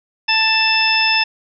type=harmonic tone with a mistuned harmonic; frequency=885 Hz; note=A5; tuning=10 cents sharp; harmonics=1 / 2 / 3 / 4 / 6; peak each=-21 / -22 / -16 / -22 / -18 dBFS; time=0.28-1.24 s; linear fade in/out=10 ms; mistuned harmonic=6; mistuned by=-22 cents; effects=none